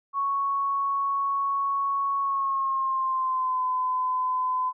sine tone with pitch glide, 1108.7 to 1016.7 Hz, C#6 to B5, 0 to +50 cents, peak -23 dBFS, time 0.13-4.73 s, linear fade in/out 50 ms, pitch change -150 cents, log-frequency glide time 2.2-3.63 s, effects none

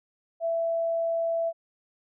sine tone, 665 Hz, E5, 15 cents sharp, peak -24 dBFS, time 0.4-1.53 s, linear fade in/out 50 ms, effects none

